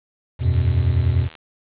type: chord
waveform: triangle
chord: E suspended second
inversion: none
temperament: equal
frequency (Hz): 82.41 / 92.5 / 123.47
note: E2 / F#2 / B2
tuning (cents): 0 / 0 / 0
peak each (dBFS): -17 / -18 / -18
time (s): 0.39-1.29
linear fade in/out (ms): 50
type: click train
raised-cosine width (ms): 0.2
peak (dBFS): -22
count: 66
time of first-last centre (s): 0.54-1.353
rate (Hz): 80
effects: resampled to 8000 Hz + 7-bit